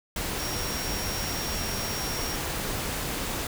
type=tone in noise; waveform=sine; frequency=5588 Hz; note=F8; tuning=in tune; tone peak=-35 dBFS; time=0.39-2.36 s; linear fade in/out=2 ms; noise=pink; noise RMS=-31 dBFS; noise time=0.16-3.47 s; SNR=-7 dB; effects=none